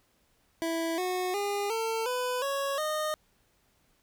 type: tone with pitch steps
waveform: 25% pulse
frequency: 329.6 / 365.7 / 405.8 / 450.2 / 499.6 / 554.3 / 615.1 Hz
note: E4 / F#4 / G#4 / A4 / B4 / C#5 / D#5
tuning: 0 / -20 / -40 / +40 / +20 / 0 / -20 cents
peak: -25 dBFS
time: 0.62-3.14 s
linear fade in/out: 0 ms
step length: 360 ms
effects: pink hiss -69 dBFS RMS until 4.02 s